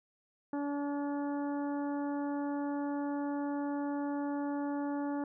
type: harmonic tone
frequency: 286.6 Hz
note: D4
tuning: 42 cents flat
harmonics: 1 / 2 / 3 / 4 / 5 / 6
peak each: -33 / -42 / -42 / -50 / -51 / -55 dBFS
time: 0.53-5.24 s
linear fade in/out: 2 ms
effects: none

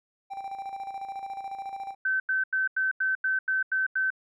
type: tone with tremolo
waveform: triangle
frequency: 784 Hz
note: G5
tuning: in tune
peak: -30 dBFS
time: 0.3-1.95 s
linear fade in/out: 20 ms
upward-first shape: square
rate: 14 Hz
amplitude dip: 55%
type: tone bursts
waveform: sine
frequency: 1536 Hz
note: G6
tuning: 36 cents flat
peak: -23 dBFS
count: 9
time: 2.05-4.104 s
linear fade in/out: 5 ms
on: 150 ms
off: 88 ms
effects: none

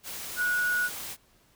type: tone in noise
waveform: sine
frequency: 1462 Hz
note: F#6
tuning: 21 cents flat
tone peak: -24 dBFS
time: 0.36-0.9 s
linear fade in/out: 50 ms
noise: white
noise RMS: -38 dBFS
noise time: 0.03-1.17 s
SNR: +11 dB
effects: pink hiss -63 dBFS RMS until 1.55 s

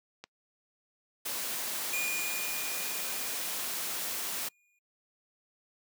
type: click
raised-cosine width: 0.2 ms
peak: -26 dBFS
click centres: 0.24 s
type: noise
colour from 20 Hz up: white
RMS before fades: -35 dBFS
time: 1.25-4.49 s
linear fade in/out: 10 ms
type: tone with exponential decay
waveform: square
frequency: 2436 Hz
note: D#7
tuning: 37 cents flat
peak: -31 dBFS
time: 1.93-4.79 s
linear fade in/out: 5 ms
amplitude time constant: 620 ms
effects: noise-tail reverb RT60 0.1 s tail -25 dB re dry + high-pass 200 Hz 12 dB/octave

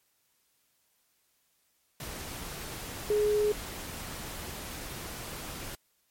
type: tone in noise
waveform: sine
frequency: 419.4 Hz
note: G#4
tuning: 17 cents sharp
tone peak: -23 dBFS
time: 3.1-3.52 s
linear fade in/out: 2 ms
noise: pink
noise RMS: -40 dBFS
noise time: 2-5.75 s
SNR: +14 dB
effects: white hiss -72 dBFS RMS until 6.1 s + MP3 64 kbps

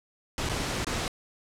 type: noise with dropouts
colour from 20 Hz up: pink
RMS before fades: -30 dBFS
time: 0.38-1.08 s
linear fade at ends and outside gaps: 1 ms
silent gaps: 0.49-0.495 / 0.846-0.868 s
effects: low-pass 8000 Hz 12 dB/octave

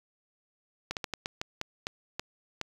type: slowing click train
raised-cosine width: 0.2 ms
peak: -15 dBFS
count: 10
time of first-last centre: 0.91-2.613 s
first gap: 58 ms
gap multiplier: 1.28
effects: 7-bit

